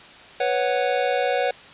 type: chord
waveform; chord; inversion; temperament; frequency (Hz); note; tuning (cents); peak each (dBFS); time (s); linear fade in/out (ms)
square; B suspended second; none; equal; 493.9 / 554.4 / 740; B4 / C#5 / F#5; 0 / 0 / 0; -25; 0.4-1.51; 5
effects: white hiss -44 dBFS RMS until 1.73 s + resampled to 8000 Hz